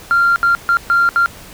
sine tone bursts at uneven times, 1387 Hz, F6, 12 cents flat, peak -8 dBFS, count 5, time 0.11-0.36 / 0.43-0.55 / 0.69-0.77 / 0.9-1.09 / 1.16-1.26 s, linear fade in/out 0 ms, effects tanh soft clip ceiling -6 dBFS + pink hiss -37 dBFS RMS until 1.53 s

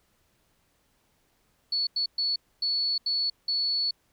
sine tone bursts at uneven times, 4421 Hz, C#8, 5 cents flat, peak -24 dBFS, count 6, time 1.72-1.87 / 1.96-2.06 / 2.18-2.36 / 2.62-2.98 / 3.06-3.3 / 3.48-3.91 s, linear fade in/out 5 ms, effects pink hiss -69 dBFS RMS until 4.12 s

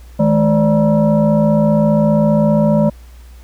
sine tone with frequency modulation, 213.5 Hz, G#3, 48 cents sharp, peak -9 dBFS, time 0.19-2.9 s, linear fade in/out 10 ms, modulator 372 Hz, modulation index 1.2, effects added 60 Hz sine -35 dBFS peak until 3.43 s + pink hiss -49 dBFS RMS until 3.43 s

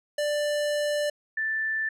square / sine tone pair in turn, 590 / 1764.8 Hz, D5 / A6, +8 / +5 cents, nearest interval octave + perfect fifth, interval 1897 cents, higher second, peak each -25 dBFS, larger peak neither, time 0.18-1.1 / 1.37-1.89 s, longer first, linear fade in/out 5 ms, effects low-pass 11000 Hz 12 dB/octave

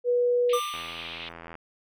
sine tone, 487.6 Hz, B4, 22 cents flat, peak -20 dBFS, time 0.04-0.6 s, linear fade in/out 50 ms
white band-pass noise, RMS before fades -39 dBFS, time 0.49-1.29 s, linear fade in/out 5 ms, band 2200 to 3600 Hz, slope 48 dB/octave
square tone with exponential decay, 1191 Hz, D6, 24 cents sharp, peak -25 dBFS, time 0.53-1.32 s, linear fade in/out 5 ms, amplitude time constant 170 ms
click train, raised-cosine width 0.5 ms, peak -26 dBFS, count 69, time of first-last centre 0.74-1.553 s, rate 83.6 Hz
effects none

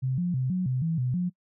sine tone with pitch steps, 130.3 / 176.9 / 129.2 / 183.4 / 128.3 / 163.8 / 126 / 178.7 Hz, C3 / F3 / C3 / F#3 / C3 / E3 / B2 / F3, -7 / +23 / -21 / -15 / -34 / -11 / +35 / +40 cents, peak -24 dBFS, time 0.02-1.3 s, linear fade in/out 20 ms, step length 160 ms, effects noise-tail reverb RT60 0.1 s tail -25 dB re dry

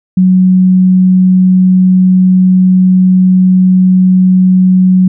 sine tone, 185 Hz, F#3, in tune, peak -3 dBFS, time 0.17-5.08 s, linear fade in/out 5 ms, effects none

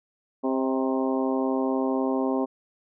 harmonic tone with a mistuned harmonic, 132.2 Hz, C3, 18 cents sharp, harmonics 2 / 3 / 4 / 5 / 6 / 7 / 8, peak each -25 / -29 / -31 / -33 / -35 / -36 / -37 dBFS, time 0.43-2.46 s, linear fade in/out 20 ms, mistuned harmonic 5, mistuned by -42 cents, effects none

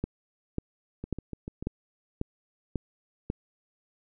two click trains, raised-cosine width 3 ms, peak -16 / -23 dBFS, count 7 / 5, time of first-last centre 0.04-3.301 / 1.04-1.626 s, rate 1.84 / 6.83 Hz, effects none

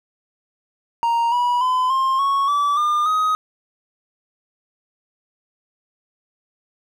triangle tone with pitch steps, 932.3 / 973 / 1015.5 / 1059.9 / 1106.1 / 1154.4 / 1204.9 / 1257.5 Hz, A#5 / B5 / B5 / C6 / C#6 / D6 / D6 / D#6, 0 / -26 / +48 / +22 / -4 / -30 / +44 / +18 cents, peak -14 dBFS, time 1.03-3.35 s, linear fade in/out 0 ms, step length 290 ms, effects none

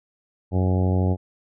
harmonic tone, 92.5 Hz, F#2, in tune, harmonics 1 / 2 / 3 / 4 / 5 / 6 / 7 / 8 / 9, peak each -19 / -25 / -29 / -31 / -33 / -35 / -36 / -37 / -38 dBFS, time 0.51-1.17 s, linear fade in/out 50 ms, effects none

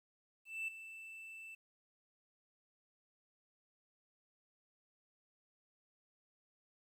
triangle tone with ADSR envelope, 2654 Hz, E7, 11 cents sharp, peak -34 dBFS, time 0.45-1.55 s, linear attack 230 ms, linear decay 6 ms, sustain -13 dB, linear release 7 ms, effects tanh soft clip ceiling -30 dBFS + 12-bit

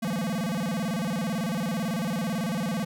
square tone with vibrato, 196 Hz, G3, in tune, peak -27 dBFS, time 0.02-2.85 s, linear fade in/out 10 ms, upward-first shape square, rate 18 Hz, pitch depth 250 cents each way, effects none

